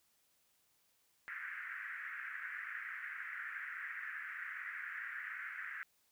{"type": "band-pass noise", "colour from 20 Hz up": "pink", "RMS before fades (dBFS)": -45, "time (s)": [1.28, 5.83], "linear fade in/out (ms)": 0, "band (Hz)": [1500, 2000], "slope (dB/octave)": 48, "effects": ["white hiss -75 dBFS RMS until 6.11 s"]}